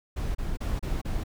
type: noise bursts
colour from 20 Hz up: brown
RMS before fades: -29 dBFS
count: 5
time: 0.16-1.238 s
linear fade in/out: 10 ms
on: 190 ms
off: 32 ms
effects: none